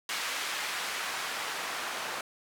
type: noise with band-pass filter sweep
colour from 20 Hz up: white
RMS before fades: -35 dBFS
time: 0.09-2.21 s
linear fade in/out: 2 ms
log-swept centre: 1800 to 1000 Hz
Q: 0.74
effects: none